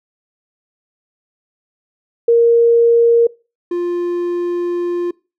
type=tone pair in turn; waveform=sine / triangle; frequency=467.1 / 349.9 Hz; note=A#4 / F4; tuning=+3 / +3 cents; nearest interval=perfect fourth; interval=500 cents; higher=first; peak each=-7 / -14 dBFS; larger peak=first; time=2.28-3.27 / 3.71-5.11 s; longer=second; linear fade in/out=5 ms; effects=noise-tail reverb RT60 0.3 s tail -23 dB re dry